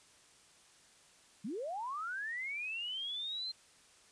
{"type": "linear sweep", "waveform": "sine", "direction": "up", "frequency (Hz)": [174.61, 4174], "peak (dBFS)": -37, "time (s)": [1.44, 3.52], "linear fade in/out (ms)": 10, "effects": ["white hiss -63 dBFS RMS until 4.11 s", "resampled to 22050 Hz"]}